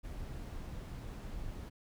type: noise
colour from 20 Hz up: brown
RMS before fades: -43 dBFS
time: 0.03-1.7 s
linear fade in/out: 20 ms
effects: none